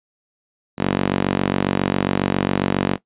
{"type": "tone with high-pass filter", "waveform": "sawtooth", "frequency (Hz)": 47.34, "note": "F#1", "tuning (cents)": 40, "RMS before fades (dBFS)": -20, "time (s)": [0.77, 2.98], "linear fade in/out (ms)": 50, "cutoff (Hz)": 210, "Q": 1.3, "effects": ["noise-tail reverb RT60 0.1 s tail -18 dB re dry", "resampled to 8000 Hz"]}